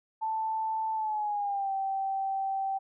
sine tone with pitch glide, 882 to 776.7 Hz, A5 to G5, +4 to -16 cents, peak -28 dBFS, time 0.21-2.79 s, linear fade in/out 20 ms, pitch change -220 cents, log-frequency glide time 0.94-1.72 s, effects none

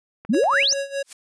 click train, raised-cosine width 0.5 ms, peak -25 dBFS, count 6, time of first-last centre 0.25-0.726 s, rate 10.5 Hz
sine exponential sweep, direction up, 184.1 to 6645 Hz, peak -16 dBFS, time 0.29-0.74 s, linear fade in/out 10 ms
square tone with tremolo, 554.4 Hz, C#5, in tune, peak -23 dBFS, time 0.33-1.03 s, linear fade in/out 10 ms, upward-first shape sine, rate 4.9 Hz, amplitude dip 85%
blue noise with exponential growth, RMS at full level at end -29 dBFS, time 1.03-1.13 s, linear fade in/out 5 ms, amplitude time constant 20 ms
effects resampled to 22050 Hz

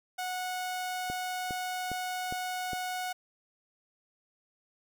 sawtooth tone, 734 Hz, F#5, 14 cents flat, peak -29 dBFS, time 0.18-3.13 s, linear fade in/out 10 ms
click train, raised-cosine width 2 ms, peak -25 dBFS, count 5, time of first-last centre 1.1-2.733 s, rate 2.45 Hz
effects none

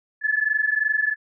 sine tone pair together, 1714 / 1736.9 Hz, A6 / A6, -46 / -23 cents, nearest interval unison, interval 23 cents, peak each -22 dBFS, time 0.21-1.16 s, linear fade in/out 50 ms, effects none

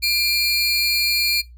45% pulse tone cluster, 2388 / 4278 / 4669 Hz, D7 / C8 / D8, +28 / +38 / -11 cents, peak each -21 / -20 / -25 dBFS, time 0.02-1.42 s, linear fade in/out 20 ms, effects noise-tail reverb RT60 0.2 s tail -21 dB re dry + added 60 Hz sine -40 dBFS peak until 1.57 s

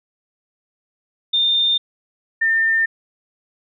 sine tone pair in turn, 3617 / 1804.2 Hz, A7 / A6, +47 / +43 cents, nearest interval octave, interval 1204 cents, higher first, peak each -14 dBFS, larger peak neither, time 1.33-1.78 / 2.41-2.86 s, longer neither, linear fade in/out 10 ms, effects none

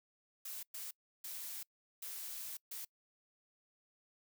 blue noise bursts at uneven times, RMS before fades -45 dBFS, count 5, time 0.45-0.63 / 0.74-0.91 / 1.24-1.63 / 2.02-2.57 / 2.71-2.85 s, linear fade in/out 5 ms, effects noise-tail reverb RT60 0.1 s tail -25 dB re dry

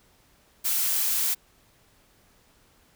blue noise, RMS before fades -25 dBFS, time 0.64-1.35 s, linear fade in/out 20 ms, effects pink hiss -61 dBFS RMS until 2.95 s

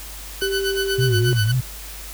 20% pulse tone with tremolo, 1499 Hz, F#6, 22 cents sharp, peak -16 dBFS, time 0.41-1.52 s, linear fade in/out 10 ms, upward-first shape sine, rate 8.3 Hz, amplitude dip 85%
sine tone with pitch glide, 391.1 to 362.8 Hz, G4 to F#4, -4 to -34 cents, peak -21 dBFS, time 0.42-1.33 s, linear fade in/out 0 ms, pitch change -130 cents, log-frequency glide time 1.08-1.15 s
sine tone with vibrato, 116.54 Hz, A#2, in tune, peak -16 dBFS, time 0.98-1.61 s, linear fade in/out 10 ms, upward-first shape triangle, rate 3.9 Hz, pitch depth 210 cents each way
effects added 50 Hz sine -36 dBFS peak until 2.13 s + white hiss -37 dBFS RMS until 2.13 s

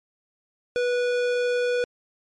sine tone with tanh clipping, 489.8 Hz, B4, 14 cents flat, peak -23 dBFS, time 0.76-1.84 s, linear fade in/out 0 ms, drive 18 dB, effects MP3 48 kbps

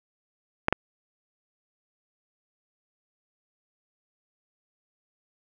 clicks, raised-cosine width 0.5 ms, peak -5 dBFS, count 2, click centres 0.684 / 0.726 s, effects none

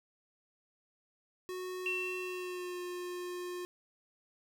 square tone with pitch glide, 367.4 to 357.1 Hz, F#4 to F4, -12 to +39 cents, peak -39 dBFS, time 1.49-3.65 s, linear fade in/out 0 ms, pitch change -49 cents, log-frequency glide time 2.18-2.81 s
sine tone with exponential decay, 2701 Hz, E7, 42 cents sharp, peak -31 dBFS, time 1.86-3.29 s, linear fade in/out 1 ms, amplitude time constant 310 ms
effects none

